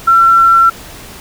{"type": "tone", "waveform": "sine", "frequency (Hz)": 1353, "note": "E6", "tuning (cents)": 45, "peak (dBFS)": -4, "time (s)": [0.07, 0.7], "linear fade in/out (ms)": 10, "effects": ["pink hiss -32 dBFS RMS until 1.2 s"]}